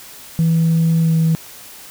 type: tone with pitch glide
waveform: sine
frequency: 163.9 to 162.02 Hz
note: E3 to E3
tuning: -10 to -30 cents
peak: -10 dBFS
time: 0.39-1.35 s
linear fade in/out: 0 ms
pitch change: -20 cents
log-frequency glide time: 1.01-1.12 s
effects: tanh soft clip ceiling -9 dBFS + white hiss -38 dBFS RMS until 1.9 s